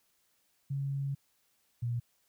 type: tone pair in turn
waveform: sine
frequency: 138.59 / 119.31 Hz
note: C#3 / A#2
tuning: 0 / +41 cents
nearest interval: minor third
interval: 259 cents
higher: first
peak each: -31 / -30 dBFS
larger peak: second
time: 0.7-1.15 / 1.82-2 s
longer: first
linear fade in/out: 10 ms
effects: white hiss -73 dBFS RMS until 2.28 s